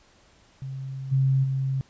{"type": "tone with level steps", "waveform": "sine", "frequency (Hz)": 134, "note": "C3", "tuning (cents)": 42, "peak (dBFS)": [-31, -18, -23], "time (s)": [0.62, 1.81], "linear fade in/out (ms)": 0, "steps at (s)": [1.11, 1.43], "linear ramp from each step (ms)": 20, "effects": ["pink hiss -58 dBFS RMS until 1.89 s", "resampled to 16000 Hz"]}